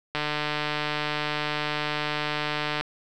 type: click train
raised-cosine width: 0.3 ms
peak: -11 dBFS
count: 400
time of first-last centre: 0.15-2.81 s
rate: 150 Hz
effects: none